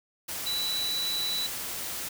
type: tone in noise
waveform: sine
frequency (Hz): 3951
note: B7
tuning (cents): 0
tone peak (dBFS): -28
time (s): 0.46-1.47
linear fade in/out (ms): 10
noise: white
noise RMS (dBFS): -35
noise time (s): 0.28-2.09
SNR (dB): +4
effects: none